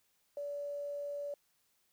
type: tone with quantisation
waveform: sine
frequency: 575 Hz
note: D5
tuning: 37 cents flat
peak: -37 dBFS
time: 0.37-1.34 s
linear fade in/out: 2 ms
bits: 11
effects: white hiss -75 dBFS RMS until 1.92 s